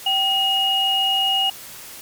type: tone pair together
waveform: sine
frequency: 774.5 / 2874 Hz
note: G5 / F7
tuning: -21 / +49 cents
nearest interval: octave + major seventh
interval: 2270 cents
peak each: -23 / -17 dBFS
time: 0.06-1.5 s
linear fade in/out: 5 ms
effects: white hiss -38 dBFS RMS until 2.01 s + MP3 96 kbps

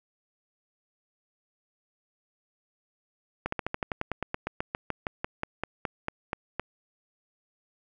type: slowing click train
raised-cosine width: 0.5 ms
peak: -14 dBFS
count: 23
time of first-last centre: 3.46-6.596 s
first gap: 64 ms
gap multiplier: 1.07
effects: none

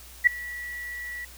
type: tone with ADSR envelope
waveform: sine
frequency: 1945 Hz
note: B6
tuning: 27 cents flat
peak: -10 dBFS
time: 0.24-1.25 s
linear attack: 30 ms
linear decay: 4 ms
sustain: -23 dB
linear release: 5 ms
effects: added 60 Hz sine -48 dBFS peak until 1.37 s + white hiss -48 dBFS RMS until 1.37 s

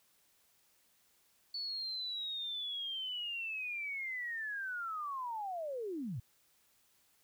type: linear sweep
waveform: sine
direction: down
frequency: 4469 to 98 Hz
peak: -37 dBFS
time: 1.54-6.2 s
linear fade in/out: 5 ms
effects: white hiss -71 dBFS RMS until 7.23 s

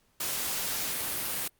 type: noise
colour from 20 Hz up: white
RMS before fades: -32 dBFS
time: 0.2-1.48 s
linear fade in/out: 5 ms
effects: pink hiss -69 dBFS RMS until 1.59 s + Opus 48 kbps

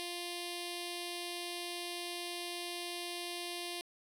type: tone with notch filter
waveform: 5% pulse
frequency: 349.2 Hz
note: F4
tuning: in tune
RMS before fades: -41 dBFS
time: 0-3.81 s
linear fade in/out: 0 ms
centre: 1400 Hz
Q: 0.64
effects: low-pass 12000 Hz 12 dB/octave

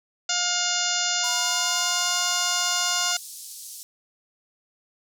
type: harmonic tone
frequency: 710 Hz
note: F5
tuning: 28 cents sharp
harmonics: 1 / 2 / 3 / 4 / 5 / 6 / 7 / 8 / 9 / 10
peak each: -33 / -30 / -36 / -31 / -31 / -33 / -30 / -32 / -31 / -30 dBFS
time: 0.29-3.17 s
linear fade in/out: 5 ms
type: tone with pitch glide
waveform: sine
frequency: 987.8 to 1064.8 Hz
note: B5 to C6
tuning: 0 to +30 cents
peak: -34 dBFS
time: 1.23-3.12 s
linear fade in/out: 10 ms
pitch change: +130 cents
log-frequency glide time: 1.36-2.19 s
type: band-pass noise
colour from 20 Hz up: white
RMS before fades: -40 dBFS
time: 1.24-3.83 s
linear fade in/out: 0 ms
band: 4500 to 12000 Hz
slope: 24 dB/octave
effects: none

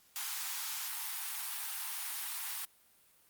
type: high-pass noise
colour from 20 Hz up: white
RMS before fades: -39 dBFS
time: 0.16-2.65 s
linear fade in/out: 0 ms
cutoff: 760 Hz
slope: 96 dB/octave
effects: white hiss -66 dBFS RMS until 3.29 s + Opus 48 kbps

